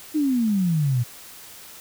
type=exponential sweep; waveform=sine; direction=down; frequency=314.9 to 116.54 Hz; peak=-18 dBFS; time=0.14-1.04 s; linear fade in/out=20 ms; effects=white hiss -43 dBFS RMS until 1.8 s